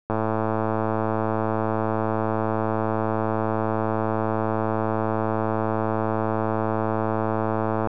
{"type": "click train", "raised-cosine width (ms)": 1, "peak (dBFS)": -10, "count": 856, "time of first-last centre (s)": [0.1, 7.873], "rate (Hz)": 110, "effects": []}